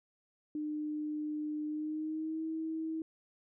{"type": "tone with pitch glide", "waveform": "sine", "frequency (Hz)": [302.2, 320.2], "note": ["D4", "D#4"], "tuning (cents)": [50, 50], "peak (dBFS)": -34, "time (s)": [0.55, 3.02], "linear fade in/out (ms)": 2, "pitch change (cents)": 100, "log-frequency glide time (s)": [1.66, 2.43], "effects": []}